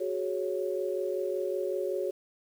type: chord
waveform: sine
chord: F# suspended second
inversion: none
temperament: equal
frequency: 370 / 415.3 / 554.4 Hz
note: F#4 / G#4 / C#5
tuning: 0 / 0 / 0 cents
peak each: -32 / -34 / -33 dBFS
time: 0-2.11 s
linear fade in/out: 10 ms
effects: 9-bit